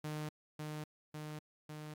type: tone with echo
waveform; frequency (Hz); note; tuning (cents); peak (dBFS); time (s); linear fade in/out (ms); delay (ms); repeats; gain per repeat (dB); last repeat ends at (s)
sawtooth; 152.3; D#3; -37; -35; 0.04-0.29; 5; 550; 3; -2; 1.94
effects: AAC 48 kbps